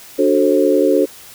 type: chord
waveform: sine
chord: D dominant seventh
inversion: none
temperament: equal with one note detuned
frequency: 293.7 / 370 / 440 / 533.9 Hz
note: D4 / F#4 / A4 / C5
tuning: 0 / 0 / 0 / +35 cents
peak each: -16 dBFS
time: 0.18-1.06 s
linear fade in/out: 20 ms
effects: white hiss -39 dBFS RMS until 1.34 s